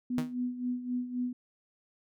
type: tone with tremolo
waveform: sine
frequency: 247.8 Hz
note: B3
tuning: 6 cents sharp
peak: -28 dBFS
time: 0.1-1.33 s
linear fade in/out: 5 ms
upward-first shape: sine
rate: 3.8 Hz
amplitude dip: 70%
type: tone with exponential decay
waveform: sawtooth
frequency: 157.1 Hz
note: D#3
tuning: 17 cents sharp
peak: -26 dBFS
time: 0.18-0.34 s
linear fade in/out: 0 ms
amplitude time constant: 34 ms
effects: none